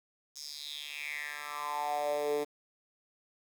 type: tone with high-pass filter sweep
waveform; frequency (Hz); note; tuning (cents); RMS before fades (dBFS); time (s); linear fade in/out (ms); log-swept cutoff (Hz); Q
10% pulse; 147.2; D3; +4; -36; 0.35-2.45; 20; 5900 to 370; 5.6
effects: 9-bit